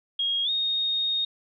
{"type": "tone with pitch glide", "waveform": "sine", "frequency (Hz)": [3270, 3713], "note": ["G#7", "A#7"], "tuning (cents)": [-28, -8], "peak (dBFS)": -23, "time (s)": [0.19, 1.25], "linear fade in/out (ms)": 5, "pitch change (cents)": 220, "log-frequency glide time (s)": [0.44, 0.5], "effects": []}